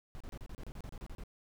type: noise bursts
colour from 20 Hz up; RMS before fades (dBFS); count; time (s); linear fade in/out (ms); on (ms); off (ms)
brown; -44; 13; 0.15-1.236; 0; 54; 32
effects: none